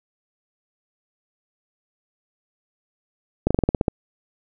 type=slowing click train; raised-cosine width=2 ms; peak=-4 dBFS; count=9; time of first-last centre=3.47-3.882 s; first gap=36 ms; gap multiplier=1.1; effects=none